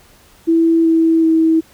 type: tone with pitch steps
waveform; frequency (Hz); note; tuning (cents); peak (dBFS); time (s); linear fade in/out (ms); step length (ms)
sine; 329.6 / 326.2 / 322.8; E4 / E4 / E4; 0 / -18 / -36; -9; 0.47-1.61; 20; 380
effects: pink hiss -48 dBFS RMS until 1.73 s